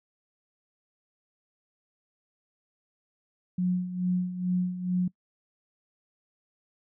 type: tone with tremolo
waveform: sine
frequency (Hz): 180.9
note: F#3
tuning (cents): -39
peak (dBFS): -22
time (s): 3.58-5.08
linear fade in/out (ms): 5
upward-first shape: sine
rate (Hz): 2.3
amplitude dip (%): 70
effects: noise-tail reverb RT60 0.1 s tail -23 dB re dry